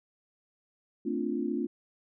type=chord; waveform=sine; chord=D minor seventh; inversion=second; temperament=equal with one note detuned; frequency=224.8 / 261.6 / 293.7 / 349.2 Hz; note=A3 / C4 / D4 / F4; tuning=+37 / 0 / 0 / 0 cents; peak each=-34 dBFS; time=1.05-1.67 s; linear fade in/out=10 ms; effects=none